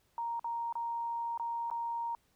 sine tone with dropouts, 933 Hz, A#5, 1 cent sharp, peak -33 dBFS, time 0.18-2.15 s, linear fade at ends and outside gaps 1 ms, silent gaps 0.395-0.444 / 0.726-0.754 / 1.376-1.397 / 1.701-1.713 s, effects pink hiss -72 dBFS RMS until 2.35 s

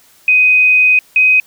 sine tone pair in turn, 2505 / 2515 Hz, D#7 / D#7, +11 / +18 cents, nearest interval unison, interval 7 cents, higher second, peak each -6 dBFS, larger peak neither, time 0.28-0.99 / 1.16-1.4 s, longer first, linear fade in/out 2 ms, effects white hiss -48 dBFS RMS until 1.46 s

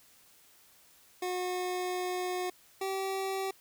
25% pulse tone pair in turn, 363.1 / 385.5 Hz, F#4 / G4, -33 / -29 cents, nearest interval minor second, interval 104 cents, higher second, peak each -28 dBFS, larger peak neither, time 1.22-2.5 / 2.81-3.51 s, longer first, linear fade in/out 5 ms, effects white hiss -61 dBFS RMS until 3.6 s

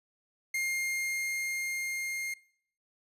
45% pulse tone with level ramp, 2123 Hz, C7, 25 cents sharp, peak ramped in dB -29 to -33 dBFS, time 0.54-2.34 s, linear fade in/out 5 ms, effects noise-tail reverb RT60 0.6 s tail -21 dB re dry + resampled to 32000 Hz

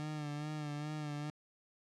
30% pulse tone with vibrato, 149.7 Hz, D3, 33 cents sharp, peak -36 dBFS, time 0-1.3 s, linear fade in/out 0 ms, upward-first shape sine, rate 2.4 Hz, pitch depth 41 cents each way, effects low-pass 7000 Hz 12 dB/octave + 13-bit

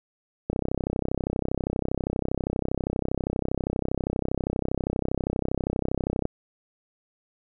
click train, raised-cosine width 2 ms, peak -12 dBFS, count 188, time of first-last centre 0.5-6.254 s, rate 32.5 Hz, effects none

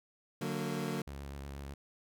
25% pulse chord, D augmented, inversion none, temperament equal with one note detuned, 146.83 / 185 / 229.5 Hz, D3 / F#3 / A#3, 0 / 0 / -27 cents, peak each -35 dBFS, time 0.41-1.02 s, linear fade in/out 5 ms
sawtooth tone with vibrato, 69.7 Hz, C#2, 10 cents sharp, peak -38 dBFS, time 1.07-1.74 s, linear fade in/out 5 ms, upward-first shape triangle, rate 8.1 Hz, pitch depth 35 cents each way
effects none

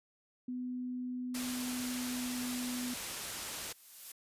sine tone with pitch glide, 250 to 247.8 Hz, B3 to B3, +21 to +6 cents, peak -36 dBFS, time 0.48-2.94 s, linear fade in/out 5 ms, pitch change -15 cents, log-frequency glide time 1.58-2.82 s
white low-pass noise, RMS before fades -42 dBFS, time 1.34-3.73 s, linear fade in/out 10 ms, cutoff 11000 Hz, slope 12 dB/octave
blue noise with exponential growth, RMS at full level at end -44 dBFS, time 3.15-4.12 s, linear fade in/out 5 ms, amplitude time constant 210 ms
effects resampled to 32000 Hz

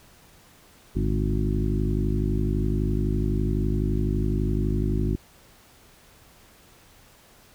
harmonic tone with a mistuned harmonic, 51.91 Hz, G#1, in tune, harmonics 1 / 2 / 3 / 4 / 5 / 6 / 7, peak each -25 / -28 / -30 / -31 / -32 / -33 / -33 dBFS, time 0.95-5.16 s, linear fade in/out 10 ms, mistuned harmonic 3, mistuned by -79 cents, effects pink hiss -54 dBFS RMS until 7.54 s

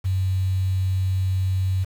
sine tone with quantisation, 94 Hz, F#2, 28 cents sharp, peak -19 dBFS, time 0.04-1.85 s, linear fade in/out 20 ms, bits 7, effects none

